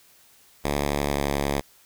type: tone with pitch glide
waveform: 5% pulse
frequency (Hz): 71.8 to 70.69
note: D2 to C#2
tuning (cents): -39 to +34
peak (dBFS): -12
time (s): 0.64-1.61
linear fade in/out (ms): 10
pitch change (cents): -27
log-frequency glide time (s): 1.04-1.19
effects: white hiss -56 dBFS RMS until 1.85 s